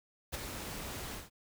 pink noise with ADSR envelope, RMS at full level -35 dBFS, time 0.32-1.3 s, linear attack 25 ms, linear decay 11 ms, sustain -7 dB, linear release 160 ms, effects none

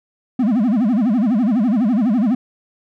triangle tone with vibrato, 228.4 Hz, A#3, 35 cents flat, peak -11 dBFS, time 0.39-2.35 s, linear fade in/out 5 ms, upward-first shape sine, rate 12 Hz, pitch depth 250 cents each way, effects none

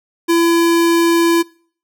square tone, 336.8 Hz, E4, 37 cents sharp, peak -11 dBFS, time 0.28-1.43 s, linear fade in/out 20 ms, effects noise-tail reverb RT60 0.5 s tail -24 dB re dry

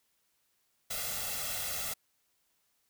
white noise with comb filter, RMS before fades -36 dBFS, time 0.9-1.94 s, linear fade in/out 10 ms, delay 1.5 ms, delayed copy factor +0.85, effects white hiss -75 dBFS RMS until 2.89 s

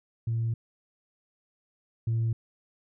sine tone pair in turn, 114.6 / 114.07 Hz, A#2 / A#2, -29 / -37 cents, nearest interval unison, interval 8 cents, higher first, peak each -24 / -22 dBFS, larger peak second, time 0.27-0.54 / 2.07-2.33 s, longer first, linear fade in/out 5 ms, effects tanh soft clip ceiling -22 dBFS

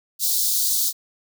white high-pass noise, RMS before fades -21 dBFS, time 0.19-0.93 s, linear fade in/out 50 ms, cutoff 3800 Hz, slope 48 dB/octave, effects none

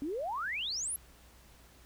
sine exponential sweep, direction up, 268.6 to 11530 Hz, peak -33 dBFS, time 0.02-0.96 s, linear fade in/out 0 ms, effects added 60 Hz sine -60 dBFS peak until 1.85 s + pink hiss -60 dBFS RMS until 1.85 s

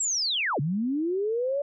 sine linear two-way sweep, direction down then up, 7780 to 133.1 to 581 Hz, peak -24 dBFS, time 0-1.62 s, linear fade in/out 5 ms, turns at 0.6 s, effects none

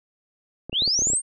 clicks, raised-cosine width 2 ms, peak -20 dBFS, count 9, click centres 0.696 / 0.729 / 0.822 / 0.877 / 0.991 / 1.021 / 1.071 / 1.101 / 1.134 s
sine linear sweep, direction up, 2637 to 8870 Hz, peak -19 dBFS, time 0.72-1.22 s, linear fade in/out 50 ms
effects none

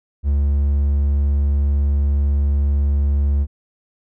triangle tone, 71 Hz, C#2, 42 cents sharp, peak -12 dBFS, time 0.23-3.47 s, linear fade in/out 50 ms, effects none

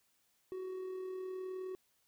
triangle tone with amplitude modulation, 373.1 Hz, F#4, 14 cents sharp, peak -36 dBFS, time 0.52-1.75 s, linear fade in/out 0 ms, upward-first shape sine, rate 39.5 Hz, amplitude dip 35%, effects white hiss -75 dBFS RMS until 2.07 s

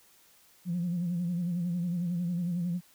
sine tone with vibrato, 174.61 Hz, F3, in tune, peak -27 dBFS, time 0.65-2.81 s, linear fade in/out 50 ms, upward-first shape sine, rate 11 Hz, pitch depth 63 cents each way, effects tanh soft clip ceiling -24 dBFS + white hiss -61 dBFS RMS until 2.94 s

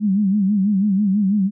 sine tone with vibrato, 200 Hz, G3, 35 cents sharp, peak -14 dBFS, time 0-1.51 s, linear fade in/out 50 ms, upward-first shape sine, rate 6.1 Hz, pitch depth 110 cents each way, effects none

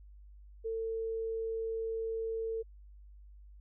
sine tone, 450 Hz, A4, 39 cents sharp, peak -33 dBFS, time 0.64-2.63 s, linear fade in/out 20 ms, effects added 50 Hz sine -51 dBFS peak until 3.6 s

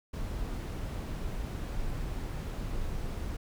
brown noise, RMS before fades -35 dBFS, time 0.13-3.37 s, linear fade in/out 10 ms, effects none

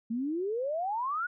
sine exponential sweep, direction up, 220 to 1480 Hz, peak -29 dBFS, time 0.1-1.27 s, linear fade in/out 10 ms, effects none

